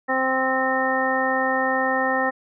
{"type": "harmonic tone", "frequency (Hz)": 261.6, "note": "C4", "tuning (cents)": 0, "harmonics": [1, 2, 3, 4, 5, 7], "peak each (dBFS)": [-28, -25, -25, -29, -29, -24], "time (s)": [0.08, 2.31], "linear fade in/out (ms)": 20, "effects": []}